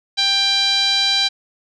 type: tone with low-pass filter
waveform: 5% pulse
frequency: 790 Hz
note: G5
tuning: 13 cents sharp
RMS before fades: -17 dBFS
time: 0.17-1.29 s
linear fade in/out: 20 ms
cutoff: 4100 Hz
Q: 4.5
effects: none